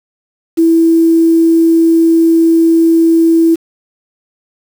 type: tone with quantisation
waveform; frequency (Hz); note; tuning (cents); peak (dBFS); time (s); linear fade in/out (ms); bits
sine; 329.6; E4; 0; -5; 0.57-3.56; 20; 5
effects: none